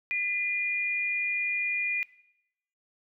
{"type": "tone pair together", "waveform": "sine", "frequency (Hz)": [2008, 2424], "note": ["B6", "D#7"], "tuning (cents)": [28, -46], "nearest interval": "minor third", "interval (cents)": 326, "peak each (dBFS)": [-34, -27], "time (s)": [0.11, 2.03], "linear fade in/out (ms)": 0, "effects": ["noise-tail reverb RT60 0.8 s tail -19 dB re dry"]}